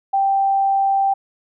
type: tone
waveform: sine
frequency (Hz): 784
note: G5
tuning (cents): 0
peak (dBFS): -14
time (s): 0.13-1.14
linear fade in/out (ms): 10
effects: none